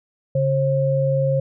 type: tone pair together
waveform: sine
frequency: 140 / 535.6 Hz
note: C#3 / C5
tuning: +18 / +40 cents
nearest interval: octave + major seventh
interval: 2322 cents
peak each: -19 dBFS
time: 0.35-1.4 s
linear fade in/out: 5 ms
effects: none